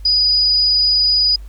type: tone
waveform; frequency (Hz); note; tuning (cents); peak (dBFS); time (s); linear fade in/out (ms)
sine; 4938; D#8; -14; -11; 0.05-1.36; 5
effects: added 50 Hz sine -30 dBFS peak until 1.48 s + pink hiss -53 dBFS RMS until 1.48 s